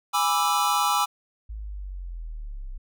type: chord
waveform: square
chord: E dominant seventh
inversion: first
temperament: equal with one note detuned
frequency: 823.4 / 987.8 / 1174.7 / 1318.5 Hz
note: G#5 / B5 / D6 / E6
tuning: -15 / 0 / 0 / 0 cents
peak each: -27 dBFS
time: 0.13-1.06 s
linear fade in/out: 20 ms
type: linear sweep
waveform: sine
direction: down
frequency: 54.4 to 30.87 Hz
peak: -32 dBFS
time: 1.49-2.78 s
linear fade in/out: 10 ms
effects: none